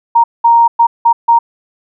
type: tone bursts at uneven times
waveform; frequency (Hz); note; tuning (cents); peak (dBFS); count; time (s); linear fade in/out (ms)
sine; 932.3; A#5; 0; -4; 5; 0.15-0.24 / 0.44-0.68 / 0.79-0.87 / 1.05-1.13 / 1.28-1.39; 10
effects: none